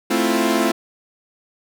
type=chord; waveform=sawtooth; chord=F major seventh; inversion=first; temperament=equal; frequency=220 / 261.6 / 329.6 / 349.2 Hz; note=A3 / C4 / E4 / F4; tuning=0 / 0 / 0 / 0 cents; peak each=-18 dBFS; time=0.1-0.72 s; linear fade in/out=10 ms; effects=none